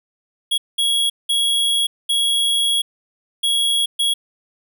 square tone bursts at uneven times, 3322 Hz, G#7, in tune, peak -16 dBFS, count 6, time 0.51-0.58 / 0.78-1.1 / 1.29-1.87 / 2.09-2.82 / 3.43-3.86 / 3.99-4.14 s, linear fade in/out 10 ms, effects none

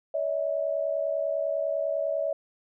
sine tone pair together, 569 / 639 Hz, C#5 / D#5, +45 / +46 cents, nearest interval major second, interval 201 cents, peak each -28 dBFS, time 0.14-2.33 s, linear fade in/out 5 ms, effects none

